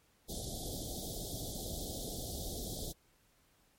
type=band-stop noise; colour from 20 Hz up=pink; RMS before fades=-41 dBFS; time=0.28-2.93 s; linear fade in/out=20 ms; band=770 to 3300 Hz; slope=96 dB/octave; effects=pink hiss -70 dBFS RMS until 3.78 s + MP3 64 kbps